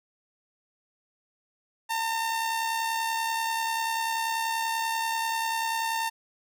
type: tone with amplitude modulation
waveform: sawtooth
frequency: 906 Hz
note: A#5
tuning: 50 cents flat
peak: -21 dBFS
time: 1.89-6.1 s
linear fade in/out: 20 ms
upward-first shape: sine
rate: 70.3 Hz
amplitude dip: 40%
effects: none